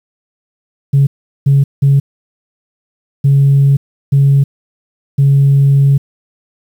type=tone bursts at uneven times; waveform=sine; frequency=139 Hz; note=C#3; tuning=5 cents sharp; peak=-4 dBFS; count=6; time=0.93-1.07 / 1.46-1.64 / 1.82-2 / 3.24-3.77 / 4.12-4.44 / 5.18-5.98 s; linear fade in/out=10 ms; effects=tanh soft clip ceiling -2 dBFS + 7-bit